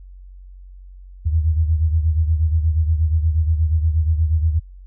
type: beating tone pair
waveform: sine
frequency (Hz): 78.5 / 86.9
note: D#2 / F2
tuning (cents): +16 / -8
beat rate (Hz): 8.4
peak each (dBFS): -15 / -22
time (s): 1.25-4.6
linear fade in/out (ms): 20
effects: added 46 Hz sine -37 dBFS peak until 4.86 s